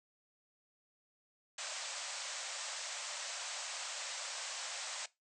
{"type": "band-pass noise", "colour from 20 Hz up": "white", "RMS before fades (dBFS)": -43, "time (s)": [1.58, 5.06], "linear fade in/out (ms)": 5, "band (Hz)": [520, 8300], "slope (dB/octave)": 96, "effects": ["noise-tail reverb RT60 0.2 s tail -19 dB re dry"]}